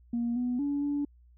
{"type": "tone with pitch steps", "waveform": "sine", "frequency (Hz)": [236.3, 246.5, 285.3, 287.9], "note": ["A#3", "B3", "C#4", "D4"], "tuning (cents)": [24, -3, 50, -34], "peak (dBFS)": -26, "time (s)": [0.13, 1.05], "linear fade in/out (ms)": 5, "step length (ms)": 230, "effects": ["tanh soft clip ceiling -23 dBFS", "added 60 Hz sine -55 dBFS peak until 1.37 s"]}